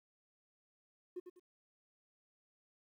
triangle tone with echo, 360 Hz, F#4, 47 cents flat, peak -36 dBFS, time 1.16-1.2 s, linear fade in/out 10 ms, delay 99 ms, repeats 2, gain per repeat -10 dB, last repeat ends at 1.398 s, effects tanh soft clip ceiling -38 dBFS + 13-bit

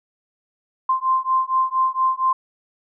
sine beating tone pair, 1043 / 1047.3 Hz, C6 / C6, -6 / +1 cents, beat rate 4.3 Hz, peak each -20 dBFS, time 0.89-2.33 s, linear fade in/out 5 ms, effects none

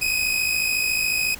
sawtooth tone pair together, 2489 / 2543 Hz, D#7 / D#7, 0 / +37 cents, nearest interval unison, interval 37 cents, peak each -20 / -20 dBFS, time 0.01-1.35 s, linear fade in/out 10 ms, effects added 60 Hz sine -47 dBFS peak until 1.39 s + pink hiss -41 dBFS RMS until 1.39 s

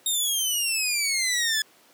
15% pulse exponential sweep, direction down, 3729 to 1705 Hz, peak -16 dBFS, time 0.06-1.62 s, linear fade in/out 2 ms, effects pink hiss -56 dBFS RMS until 1.93 s + high-pass 300 Hz 12 dB/octave

